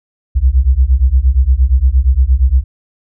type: beating tone pair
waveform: sine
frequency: 60.5 / 69.1 Hz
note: B1 / C#2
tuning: -35 / -5 cents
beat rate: 8.6 Hz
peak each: -10 dBFS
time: 0.35-2.64 s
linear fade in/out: 20 ms
effects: none